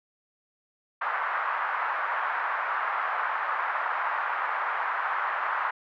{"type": "band-pass noise", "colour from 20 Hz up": "pink", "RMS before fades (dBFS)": -29, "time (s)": [1.01, 5.71], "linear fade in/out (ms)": 10, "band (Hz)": [920, 1600], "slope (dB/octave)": 24, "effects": []}